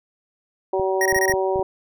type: harmonic tone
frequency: 190.1 Hz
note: F#3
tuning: 47 cents sharp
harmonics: 2 / 3 / 4 / 5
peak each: -21 / -25 / -27 / -29 dBFS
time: 0.73-1.63 s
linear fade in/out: 5 ms
type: clicks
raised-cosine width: 5 ms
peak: -22 dBFS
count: 7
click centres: 0.797 / 1.127 / 1.163 / 1.297 / 1.339 / 1.559 / 1.595 s
type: tone bursts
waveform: square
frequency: 1883 Hz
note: A#6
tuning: 17 cents sharp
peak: -19 dBFS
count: 5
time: 1.01-1.324 s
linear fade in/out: 2 ms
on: 46 ms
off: 21 ms
effects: none